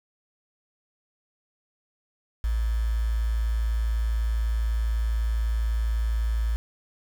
sine tone with quantisation, 56 Hz, A1, 31 cents sharp, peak -22 dBFS, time 2.44-6.56 s, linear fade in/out 0 ms, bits 7, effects none

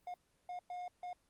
triangle tone bursts at uneven times, 717 Hz, F5, 45 cents sharp, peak -39 dBFS, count 4, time 0.07-0.14 / 0.49-0.59 / 0.7-0.88 / 1.03-1.13 s, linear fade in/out 2 ms, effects pink hiss -75 dBFS RMS until 1.29 s + Opus 24 kbps

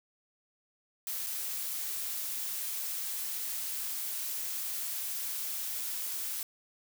blue noise with dropouts, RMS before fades -36 dBFS, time 1.07-6.43 s, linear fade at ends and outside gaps 1 ms, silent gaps 1.264-1.268 s, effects none

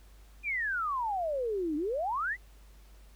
sine exponential two-way sweep, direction down then up, 2489 to 289 to 2091 Hz, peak -29 dBFS, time 0.43-2.37 s, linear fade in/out 50 ms, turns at 1.76 s, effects added 50 Hz sine -52 dBFS peak until 3.15 s + pink hiss -63 dBFS RMS until 3.15 s

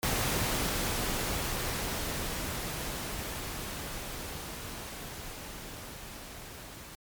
pink noise with level ramp, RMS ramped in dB -29 to -46 dBFS, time 0.03-6.95 s, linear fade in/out 0 ms, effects MP3 96 kbps

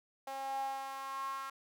sawtooth tone with high-pass filter sweep, 270.3 Hz, C#4, 44 cents flat, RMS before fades -40 dBFS, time 0.27-1.5 s, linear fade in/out 5 ms, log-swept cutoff 700 to 1200 Hz, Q 9.4, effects none

